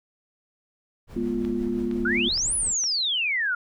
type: noise with tremolo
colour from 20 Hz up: brown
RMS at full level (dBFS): -37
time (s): 1.07-2.76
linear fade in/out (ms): 50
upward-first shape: triangle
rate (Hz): 5.8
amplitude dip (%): 45
type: chord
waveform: sine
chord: F diminished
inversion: first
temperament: equal with one note detuned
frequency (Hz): 207.7 / 242.8 / 349.2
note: Ab3 / Cb4 / F4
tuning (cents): 0 / -29 / 0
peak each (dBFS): -30 / -27 / -28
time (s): 1.16-2.29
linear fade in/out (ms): 5
type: click train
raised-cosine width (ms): 0.3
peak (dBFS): -26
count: 4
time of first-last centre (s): 1.45-2.839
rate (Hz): 2.16
type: exponential two-way sweep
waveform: sine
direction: up then down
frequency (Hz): 1384 to 10310 to 1384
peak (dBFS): -22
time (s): 2.05-3.55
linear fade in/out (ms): 5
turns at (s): 2.55
effects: none